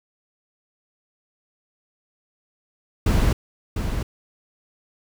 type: noise with echo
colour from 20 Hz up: brown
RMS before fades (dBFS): -18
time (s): 3.06-3.33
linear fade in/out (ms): 5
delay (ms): 700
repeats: 1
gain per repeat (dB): -7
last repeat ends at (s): 4.03
effects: none